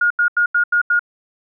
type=tone bursts; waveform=sine; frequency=1430 Hz; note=F6; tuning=41 cents sharp; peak=-12 dBFS; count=6; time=0.01-0.994 s; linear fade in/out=5 ms; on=94 ms; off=84 ms; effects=none